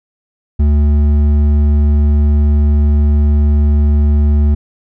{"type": "tone with hard clipping", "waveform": "triangle", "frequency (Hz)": 73.42, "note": "D2", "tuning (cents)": 0, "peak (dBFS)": -9, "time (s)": [0.59, 4.55], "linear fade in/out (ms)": 10, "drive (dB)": 11, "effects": []}